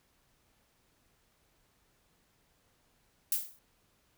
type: noise with exponential decay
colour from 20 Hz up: violet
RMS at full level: -26 dBFS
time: 3.32-3.59 s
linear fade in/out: 2 ms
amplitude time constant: 57 ms
effects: pink hiss -71 dBFS RMS until 4.17 s